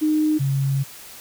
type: tone pair in turn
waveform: sine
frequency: 307.3 / 136.89 Hz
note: D#4 / C#3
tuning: -21 / -21 cents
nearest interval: octave + major second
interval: 1400 cents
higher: first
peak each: -16 / -18 dBFS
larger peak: first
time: 0.01-0.39 / 0.39-0.84 s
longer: second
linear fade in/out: 20 ms
effects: white hiss -41 dBFS RMS until 1.2 s